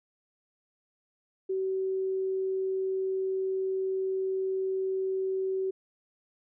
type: tone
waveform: sine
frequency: 380.5 Hz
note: F#4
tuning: 48 cents sharp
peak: -27 dBFS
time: 1.49-5.71 s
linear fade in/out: 10 ms
effects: none